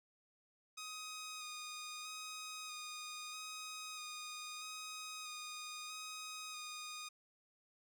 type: tone with vibrato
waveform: 10% pulse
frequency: 1244.5 Hz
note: D#6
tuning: in tune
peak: -37 dBFS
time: 0.77-7.09 s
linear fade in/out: 10 ms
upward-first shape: square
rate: 0.78 Hz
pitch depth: 17 cents each way
effects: none